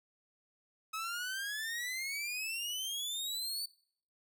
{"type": "exponential sweep", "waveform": "sawtooth", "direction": "up", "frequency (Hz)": [1276, 4567], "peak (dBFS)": -33, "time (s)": [0.93, 3.66], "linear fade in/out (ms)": 10, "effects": ["noise-tail reverb RT60 0.6 s tail -23 dB re dry"]}